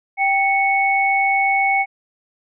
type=tone pair together; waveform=sine; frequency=784 / 2213 Hz; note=G5 / C#7; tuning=0 / -3 cents; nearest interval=octave + tritone; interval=1797 cents; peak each=-17 dBFS; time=0.17-1.86 s; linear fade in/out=50 ms; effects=none